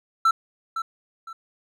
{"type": "tone with echo", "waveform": "triangle", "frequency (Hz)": 1334, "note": "E6", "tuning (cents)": 20, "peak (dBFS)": -13, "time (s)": [0.25, 0.31], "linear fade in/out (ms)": 5, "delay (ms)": 510, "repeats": 2, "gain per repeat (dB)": -10, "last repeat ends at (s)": 1.33, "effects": []}